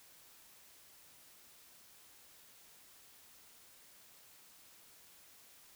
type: silence
effects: white hiss -61 dBFS RMS until 5.75 s